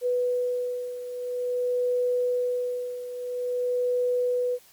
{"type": "beating tone pair", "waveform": "sine", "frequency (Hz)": [493.9, 494.39], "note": ["B4", "B4"], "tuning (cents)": [0, 2], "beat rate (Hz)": 0.49, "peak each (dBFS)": [-25, -30], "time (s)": [0.01, 4.59], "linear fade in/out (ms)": 50, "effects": ["white hiss -55 dBFS RMS until 4.72 s", "MP3 96 kbps"]}